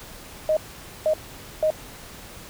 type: tone bursts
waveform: sine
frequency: 622.3 Hz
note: D#5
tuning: in tune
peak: -17 dBFS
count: 3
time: 0.49-1.704 s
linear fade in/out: 2 ms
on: 78 ms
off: 490 ms
effects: pink hiss -42 dBFS RMS until 2.49 s